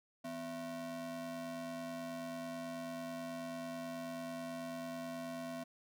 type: ring-modulated tone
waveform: square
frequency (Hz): 207.7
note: G#3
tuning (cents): 0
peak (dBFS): -39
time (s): 0.24-5.64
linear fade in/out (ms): 10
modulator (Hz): 460
effects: none